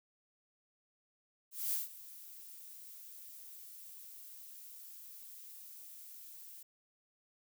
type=noise with ADSR envelope; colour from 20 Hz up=violet; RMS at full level=-34 dBFS; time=1.51-6.63 s; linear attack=220 ms; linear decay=150 ms; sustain=-18 dB; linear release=6 ms; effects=none